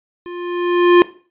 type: tone with level ramp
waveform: square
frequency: 351.6 Hz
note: F4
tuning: 12 cents sharp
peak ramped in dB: -29 to -5 dBFS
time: 0.26-1.02 s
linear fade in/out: 0 ms
effects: noise-tail reverb RT60 0.4 s tail -18 dB re dry + resampled to 8000 Hz